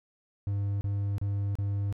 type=tone bursts; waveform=triangle; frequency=100.4 Hz; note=G2; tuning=42 cents sharp; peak=-25 dBFS; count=4; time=0.47-1.926 s; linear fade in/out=0 ms; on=340 ms; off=32 ms; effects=none